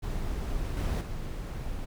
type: noise with level steps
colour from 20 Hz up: brown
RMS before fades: -32 / -28 / -35 dBFS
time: 0.02-1.86 s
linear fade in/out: 20 ms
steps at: 0.77 / 1.01 s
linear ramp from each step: 2 ms
effects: none